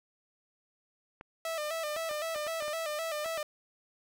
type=clicks; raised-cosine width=0.5 ms; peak=-30 dBFS; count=9; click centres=1.211 / 1.964 / 2.112 / 2.36 / 2.467 / 2.624 / 2.681 / 3.26 / 3.377 s
type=tone with vibrato; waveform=sawtooth; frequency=627 Hz; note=D#5; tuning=13 cents sharp; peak=-29 dBFS; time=1.45-3.43 s; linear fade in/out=2 ms; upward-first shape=square; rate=3.9 Hz; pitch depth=74 cents each way
effects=none